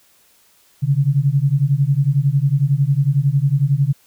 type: beating tone pair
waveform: sine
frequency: 134.4 / 145.4 Hz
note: C3 / D3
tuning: +47 / -17 cents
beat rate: 11 Hz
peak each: -16 dBFS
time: 0.82-3.93 s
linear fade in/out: 20 ms
effects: white hiss -55 dBFS RMS until 4.06 s